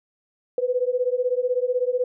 sine beating tone pair, 490.9 / 506.9 Hz, B4 / B4, -10 / +45 cents, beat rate 16 Hz, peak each -23 dBFS, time 0.58-2.04 s, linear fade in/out 2 ms, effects none

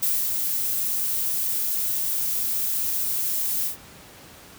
violet noise with ADSR envelope, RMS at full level -22 dBFS, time 0.02-3.77 s, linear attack 10 ms, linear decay 220 ms, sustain -3 dB, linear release 120 ms, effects pink hiss -46 dBFS RMS until 4.58 s + high-pass 60 Hz 12 dB/octave

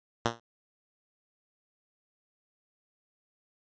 5% pulse tone with exponential decay, 116.54 Hz, A#2, in tune, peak -11 dBFS, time 0.25-0.4 s, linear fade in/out 5 ms, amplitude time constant 31 ms, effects resampled to 16000 Hz

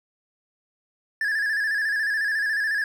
triangle tone with vibrato, 1714 Hz, A6, 46 cents flat, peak -20 dBFS, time 1.21-2.84 s, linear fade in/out 2 ms, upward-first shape square, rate 14 Hz, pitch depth 56 cents each way, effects none

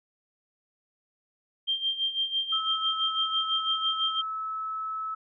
sine tone with tremolo, 3173 Hz, G7, 20 cents sharp, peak -23 dBFS, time 1.67-4.22 s, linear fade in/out 20 ms, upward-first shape sine, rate 6 Hz, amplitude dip 75%
sine tone, 1300 Hz, E6, 24 cents flat, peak -30 dBFS, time 2.52-5.15 s, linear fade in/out 10 ms
effects none

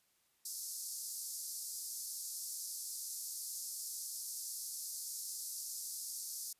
white band-pass noise, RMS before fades -44 dBFS, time 0.45-6.53 s, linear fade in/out 5 ms, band 4700 to 13000 Hz, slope 48 dB/octave, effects white hiss -75 dBFS RMS until 6.59 s + resampled to 32000 Hz

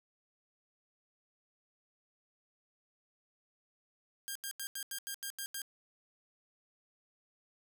5% pulse tone bursts, 1606 Hz, G6, 41 cents sharp, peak -27 dBFS, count 9, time 4.28-5.618 s, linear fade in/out 0 ms, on 74 ms, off 84 ms, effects none

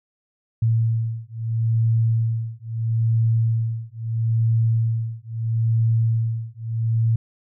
sine beating tone pair, 113.2 / 113.96 Hz, A2 / A#2, +50 / -39 cents, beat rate 0.76 Hz, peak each -21 dBFS, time 0.62-7.16 s, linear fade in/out 5 ms, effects none

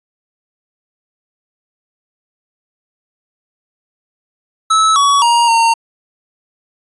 square tone with pitch steps, 1302 / 1128 / 942 / 917 Hz, E6 / C#6 / A#5 / A#5, -22 / +30 / +18 / -29 cents, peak -9 dBFS, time 4.7-5.74 s, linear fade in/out 10 ms, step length 260 ms, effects resampled to 24000 Hz

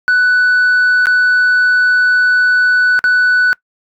sine tone with dropouts, 1488 Hz, F#6, 9 cents sharp, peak -5 dBFS, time 0.08-3.53 s, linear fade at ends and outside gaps 0 ms, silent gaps 1.057-1.069 / 2.991-3.041 s, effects noise-tail reverb RT60 0.1 s tail -25 dB re dry + tanh soft clip ceiling -7 dBFS

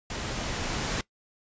pink noise with level ramp, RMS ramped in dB -34 to -29 dBFS, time 0.1-1.01 s, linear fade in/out 2 ms, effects noise-tail reverb RT60 0.1 s tail -20 dB re dry + resampled to 16000 Hz

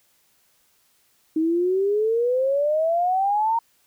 sine exponential sweep, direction up, 311.8 to 932.3 Hz, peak -18 dBFS, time 1.36-3.59 s, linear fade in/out 5 ms, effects white hiss -63 dBFS RMS until 3.86 s

